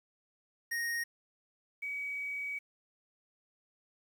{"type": "tone pair in turn", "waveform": ["square", "sine"], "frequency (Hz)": [1864.7, 2269], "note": ["A#6", "C#7"], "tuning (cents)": [0, 40], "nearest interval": "minor third", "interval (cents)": 340, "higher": "second", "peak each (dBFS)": [-33, -35], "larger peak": "first", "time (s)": [[0.71, 1.04], [1.82, 2.59]], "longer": "second", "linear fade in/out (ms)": 10, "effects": ["10-bit"]}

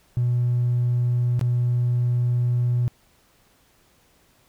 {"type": "tone with dropouts", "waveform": "triangle", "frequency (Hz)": 121.8, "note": "B2", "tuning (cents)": -24, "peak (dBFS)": -15, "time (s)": [0.17, 2.88], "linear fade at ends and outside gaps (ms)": 0, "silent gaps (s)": [1.394, 1.412], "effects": ["tanh soft clip ceiling -15 dBFS", "pink hiss -60 dBFS RMS until 4.48 s"]}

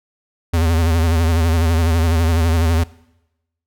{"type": "tone with vibrato", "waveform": "square", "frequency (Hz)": 82.41, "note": "E2", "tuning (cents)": 0, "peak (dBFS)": -14, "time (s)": [0.53, 2.84], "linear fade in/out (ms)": 10, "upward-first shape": "sine", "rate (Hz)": 12, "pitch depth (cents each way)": 70, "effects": ["noise-tail reverb RT60 0.9 s tail -21 dB re dry"]}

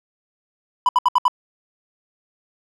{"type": "tone bursts", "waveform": "triangle", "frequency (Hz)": 994, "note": "B5", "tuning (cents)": 11, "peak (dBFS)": -10, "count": 5, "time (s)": [0.86, 1.281], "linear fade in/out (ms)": 2, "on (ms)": 29, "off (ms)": 69, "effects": []}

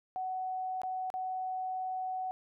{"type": "tone with dropouts", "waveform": "sine", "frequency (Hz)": 747, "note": "F#5", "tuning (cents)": 16, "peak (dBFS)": -33, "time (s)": [0.16, 2.31], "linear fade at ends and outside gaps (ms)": 0, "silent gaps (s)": [[0.817, 0.834], [1.102, 1.14]], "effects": []}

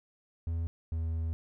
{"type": "tone pair in turn", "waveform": "triangle", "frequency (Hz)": [83, 81.43], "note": ["E2", "E2"], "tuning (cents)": [12, -21], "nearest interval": "unison", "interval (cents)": 33, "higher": "first", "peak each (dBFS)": -28, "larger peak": "neither", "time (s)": [[0.47, 0.67], [0.92, 1.33]], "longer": "second", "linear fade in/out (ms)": 0, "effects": []}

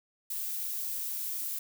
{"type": "noise", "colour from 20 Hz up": "violet", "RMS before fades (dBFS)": -35, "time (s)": [0.3, 1.59], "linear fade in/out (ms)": 5, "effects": []}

